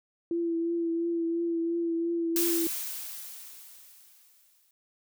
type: tone with vibrato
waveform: sine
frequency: 336 Hz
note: E4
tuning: 33 cents sharp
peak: -26 dBFS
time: 0.31-2.67 s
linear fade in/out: 2 ms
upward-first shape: triangle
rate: 2.9 Hz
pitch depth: 28 cents each way
type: noise with exponential decay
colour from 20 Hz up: blue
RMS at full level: -27 dBFS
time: 2.36-4.71 s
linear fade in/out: 2 ms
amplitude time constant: 510 ms
effects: none